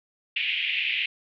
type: band-pass noise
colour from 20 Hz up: white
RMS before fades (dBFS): -27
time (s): 0.36-1.06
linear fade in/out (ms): 5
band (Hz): 2200 to 3000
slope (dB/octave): 48
effects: none